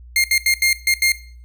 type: tone bursts at uneven times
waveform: sawtooth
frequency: 2120 Hz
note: C7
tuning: 22 cents sharp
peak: -10 dBFS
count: 6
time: 0.16-0.24 / 0.31-0.38 / 0.46-0.54 / 0.62-0.73 / 0.87-0.94 / 1.02-1.12 s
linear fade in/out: 2 ms
effects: noise-tail reverb RT60 0.5 s tail -17 dB re dry + added 60 Hz sine -38 dBFS peak until 1.44 s